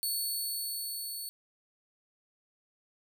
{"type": "tone with level ramp", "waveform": "10% pulse", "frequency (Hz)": 4435, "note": "C#8", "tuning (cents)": 0, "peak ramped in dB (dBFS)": [-23, -31], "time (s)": [0.03, 1.29], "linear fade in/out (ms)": 0, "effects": []}